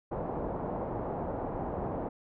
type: low-pass noise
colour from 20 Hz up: white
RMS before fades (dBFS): -35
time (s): 0.11-2.09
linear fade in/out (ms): 10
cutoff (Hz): 810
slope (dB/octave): 24
effects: none